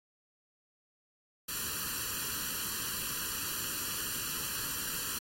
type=noise with comb filter; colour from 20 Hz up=white; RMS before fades=-36 dBFS; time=1.48-5.19 s; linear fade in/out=10 ms; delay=0.69 ms; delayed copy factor=+1; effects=AAC 48 kbps